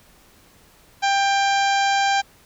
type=harmonic tone; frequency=792 Hz; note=G5; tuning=18 cents sharp; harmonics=1 / 2 / 3 / 4 / 5 / 6 / 7 / 8 / 9; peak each=-18 / -24 / -28 / -30 / -32 / -34 / -35 / -36 / -37 dBFS; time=1.02-2.22 s; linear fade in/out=20 ms; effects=pink hiss -53 dBFS RMS until 2.45 s